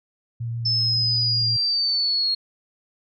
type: tone with vibrato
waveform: sine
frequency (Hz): 116.54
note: A#2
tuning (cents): 0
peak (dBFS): -25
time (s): 0.4-1.57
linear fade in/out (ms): 10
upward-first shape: triangle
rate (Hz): 7.3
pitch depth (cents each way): 14
type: linear sweep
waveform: sine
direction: down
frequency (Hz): 5274 to 4269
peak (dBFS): -19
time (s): 0.65-2.35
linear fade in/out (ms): 10
effects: none